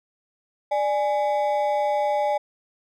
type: ring-modulated tone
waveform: triangle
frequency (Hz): 712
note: F5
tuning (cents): +33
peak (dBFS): -15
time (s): 0.71-2.38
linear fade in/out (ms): 10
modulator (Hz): 120
effects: none